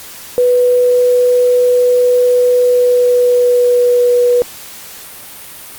sine tone with pitch glide, 493.9 to 487.9 Hz, B4 to B4, 0 to -21 cents, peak -7 dBFS, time 0.38-4.42 s, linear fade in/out 0 ms, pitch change -21 cents, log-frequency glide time 2.62-4.08 s, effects white hiss -32 dBFS RMS until 5.78 s + Opus 48 kbps

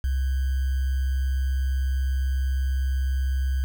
sine tone with sample-and-hold, 65.9 Hz, C2, 13 cents sharp, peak -21 dBFS, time 0.04-3.64 s, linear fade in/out 0 ms, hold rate 1575 Hz, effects none

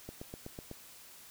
click train, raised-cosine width 2 ms, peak -29 dBFS, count 6, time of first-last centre 0.09-0.713 s, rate 8.02 Hz, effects white hiss -54 dBFS RMS until 1.3 s

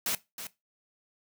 white noise with echo, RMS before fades -30 dBFS, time 0.06-0.15 s, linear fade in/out 2 ms, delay 320 ms, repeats 1, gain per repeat -10 dB, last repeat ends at 0.47 s, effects noise-tail reverb RT60 0.2 s tail -17 dB re dry + high-pass 100 Hz 12 dB/octave

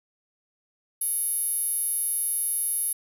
10% pulse tone with high-pass filter, 740 Hz, F#5, in tune, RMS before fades -27 dBFS, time 1.01-2.93 s, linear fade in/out 5 ms, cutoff 11000 Hz, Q 7.9, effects none

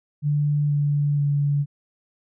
sine tone with pitch steps, 146.83 / 145.23 / 143.64 Hz, D3 / D3 / D3, 0 / -19 / -38 cents, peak -18 dBFS, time 0.22-1.66 s, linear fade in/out 50 ms, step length 480 ms, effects none

